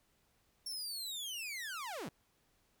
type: linear sweep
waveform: sawtooth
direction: down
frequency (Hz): 5500 to 116.54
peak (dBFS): -37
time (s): 0.66-2.09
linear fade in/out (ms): 5
effects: pink hiss -74 dBFS RMS until 2.8 s